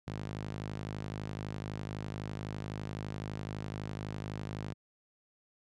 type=tone with high-pass filter; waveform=sawtooth; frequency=51.91 Hz; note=G#1; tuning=in tune; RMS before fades=-40 dBFS; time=0.07-4.74 s; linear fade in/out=10 ms; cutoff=120 Hz; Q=1.5; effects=low-pass 6000 Hz 12 dB/octave